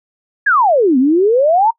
sine exponential two-way sweep, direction down then up, 1736 to 246.9 to 940 Hz, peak -8 dBFS, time 0.46-1.71 s, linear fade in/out 10 ms, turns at 0.98 s, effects noise-tail reverb RT60 0.1 s tail -25 dB re dry

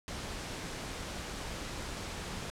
sine tone in noise, 185 Hz, F#3, in tune, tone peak -48 dBFS, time 2.26-2.47 s, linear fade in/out 0 ms, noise pink, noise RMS -40 dBFS, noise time 0.08-2.5 s, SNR -11 dB, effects low-pass 8000 Hz 12 dB/octave

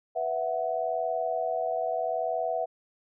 sine chord, B suspended fourth, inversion none, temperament equal, 493.9 / 659.3 / 740 Hz, B4 / E5 / F#5, 0 / 0 / 0 cents, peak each -34 / -29 / -31 dBFS, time 0.15-2.66 s, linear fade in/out 20 ms, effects none

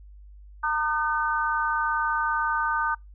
harmonic tone, 304.2 Hz, D#4, 39 cents flat, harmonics 3 / 4 / 5, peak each -27 / -27 / -27 dBFS, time 0.63-2.95 s, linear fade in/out 10 ms, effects noise-tail reverb RT60 0.2 s tail -26 dB re dry + added 50 Hz sine -44 dBFS peak until 3.14 s

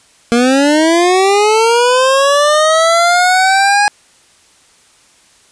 25% pulse linear sweep, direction up, 231.7 to 830.6 Hz, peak -4 dBFS, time 0.32-3.88 s, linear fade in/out 0 ms, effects white hiss -48 dBFS RMS until 5.51 s + resampled to 22050 Hz

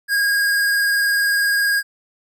square tone with vibrato, 1634 Hz, G#6, 29 cents flat, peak -16 dBFS, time 0.08-1.83 s, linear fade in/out 50 ms, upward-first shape triangle, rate 20 Hz, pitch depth 37 cents each way, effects none

